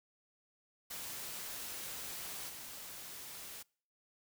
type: noise with level steps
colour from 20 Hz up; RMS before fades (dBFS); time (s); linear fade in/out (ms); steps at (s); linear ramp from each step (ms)
white; -44 / -48; 0.9-3.63; 10; 2.48; 20
effects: noise-tail reverb RT60 0.5 s tail -26 dB re dry